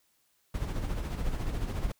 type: noise with tremolo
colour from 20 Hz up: brown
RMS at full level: -30 dBFS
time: 0.54-1.92 s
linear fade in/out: 5 ms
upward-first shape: sine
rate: 14 Hz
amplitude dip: 50%
effects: white hiss -71 dBFS RMS until 1.99 s